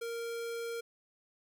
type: tone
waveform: square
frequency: 464.9 Hz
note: A#4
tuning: 5 cents flat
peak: -37 dBFS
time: 0.01-0.81 s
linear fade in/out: 10 ms
effects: none